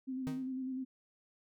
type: tone with vibrato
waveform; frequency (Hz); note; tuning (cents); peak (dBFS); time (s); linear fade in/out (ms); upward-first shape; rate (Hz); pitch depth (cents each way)
sine; 260.1; C4; -10; -36; 0.07-0.85; 20; square; 10; 24
type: tone with exponential decay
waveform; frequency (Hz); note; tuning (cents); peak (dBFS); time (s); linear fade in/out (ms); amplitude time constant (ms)
45% pulse; 156.1; D#3; +6; -36; 0.27-0.51; 0; 52
effects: none